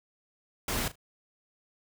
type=noise with echo; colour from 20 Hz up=pink; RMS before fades=-31 dBFS; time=0.68-0.88 s; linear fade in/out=2 ms; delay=38 ms; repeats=2; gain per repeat=-15 dB; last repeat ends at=0.956 s; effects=none